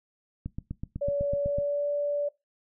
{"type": "click train", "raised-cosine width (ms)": 5, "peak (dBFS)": -21, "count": 10, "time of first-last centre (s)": [0.46, 1.585], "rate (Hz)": 8}
{"type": "tone with pitch glide", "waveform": "sine", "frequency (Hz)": [570, 579.6], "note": ["C#5", "D5"], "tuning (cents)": [48, -23], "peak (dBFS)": -25, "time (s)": [1.01, 2.29], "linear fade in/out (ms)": 10, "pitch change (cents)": 29, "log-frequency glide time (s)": [1.37, 1.89]}
{"effects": ["noise-tail reverb RT60 0.2 s tail -20 dB re dry"]}